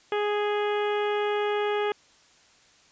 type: harmonic tone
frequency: 415.3 Hz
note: G#4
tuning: in tune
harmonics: 1 / 2 / 3 / 4 / 5 / 6 / 7 / 8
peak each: -25 / -31 / -35 / -37 / -39 / -41 / -42 / -43 dBFS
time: 0.12-1.92 s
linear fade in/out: 2 ms
effects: white hiss -58 dBFS RMS until 2.91 s + resampled to 16000 Hz